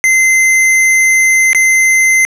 square tone with dropouts, 2069 Hz, C7, 20 cents flat, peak -7 dBFS, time 0.04-2.25 s, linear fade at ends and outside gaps 0 ms, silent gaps 1.531-1.548 s, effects low-pass 12000 Hz 12 dB/octave

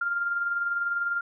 sine tone with tremolo, 1396.9 Hz, F6, in tune, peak -23 dBFS, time 0.01-1.21 s, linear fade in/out 5 ms, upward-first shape sine, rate 20 Hz, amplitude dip 45%, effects none

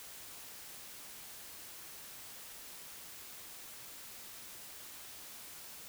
silence, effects white hiss -50 dBFS RMS until 5.88 s

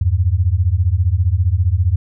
sine beating tone pair, 82.41 / 97.41 Hz, E2 / G2, 0 / -10 cents, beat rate 15 Hz, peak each -15 dBFS, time 0.01-1.96 s, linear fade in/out 5 ms, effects none

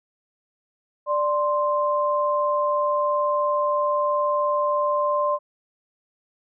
sine tone pair together, 589.5 / 1046.5 Hz, D5 / C6, +6 / 0 cents, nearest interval minor seventh, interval 994 cents, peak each -22 dBFS, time 1.06-5.39 s, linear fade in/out 50 ms, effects none

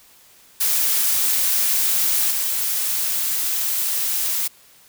blue noise with level steps, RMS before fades -19 / -22 dBFS, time 0.6-4.48 s, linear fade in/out 10 ms, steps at 2.31 s, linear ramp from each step 2 ms, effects white hiss -51 dBFS RMS until 4.88 s

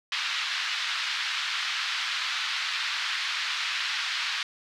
white band-pass noise, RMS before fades -30 dBFS, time 0.12-4.43 s, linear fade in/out 2 ms, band 1200 to 4200 Hz, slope 24 dB/octave, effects none

